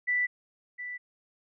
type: tone pair in turn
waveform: sine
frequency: 1975.5 / 1975.5 Hz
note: B6 / B6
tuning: 0 / 0 cents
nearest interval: unison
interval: 0 cents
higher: neither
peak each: -24 / -35 dBFS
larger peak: first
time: 0.07-0.27 / 0.78-0.98 s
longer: neither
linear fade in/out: 20 ms
effects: none